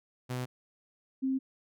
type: tone pair in turn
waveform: sawtooth / sine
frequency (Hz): 126 / 264.8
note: B2 / C4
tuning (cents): +35 / +21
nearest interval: octave + minor second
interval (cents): 1286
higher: second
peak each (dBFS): -29 / -27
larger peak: second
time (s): 0.29-0.46 / 1.22-1.39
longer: neither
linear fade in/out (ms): 20
effects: none